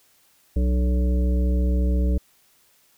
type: harmonic tone with a mistuned harmonic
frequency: 62.7 Hz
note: B1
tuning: 27 cents sharp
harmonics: 1 / 3 / 5 / 7 / 9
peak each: -18 / -28 / -32 / -35 / -37 dBFS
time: 0.56-2.18 s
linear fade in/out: 5 ms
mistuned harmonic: 5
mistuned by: -81 cents
effects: white hiss -60 dBFS RMS until 2.97 s